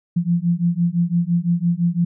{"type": "beating tone pair", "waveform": "sine", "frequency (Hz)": [169.4, 175.3], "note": ["E3", "F3"], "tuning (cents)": [48, 7], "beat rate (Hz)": 5.9, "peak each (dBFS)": -19, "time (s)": [0.16, 2.05], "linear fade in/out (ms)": 10, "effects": []}